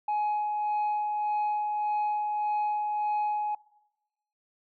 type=tone with tremolo; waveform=sine; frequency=840 Hz; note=G#5; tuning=19 cents sharp; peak=-22 dBFS; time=0.08-3.55 s; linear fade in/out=5 ms; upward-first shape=sine; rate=1.7 Hz; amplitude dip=35%; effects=noise-tail reverb RT60 1.0 s tail -23 dB re dry + tanh soft clip ceiling -24 dBFS